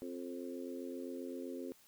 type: harmonic tone with a mistuned harmonic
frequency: 87.7 Hz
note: F2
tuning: 8 cents sharp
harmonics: 3 / 4 / 5 / 6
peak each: -44 / -46 / -48 / -50 dBFS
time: 0.02-1.72 s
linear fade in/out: 0 ms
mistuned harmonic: 6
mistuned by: +16 cents
effects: white hiss -65 dBFS RMS until 1.87 s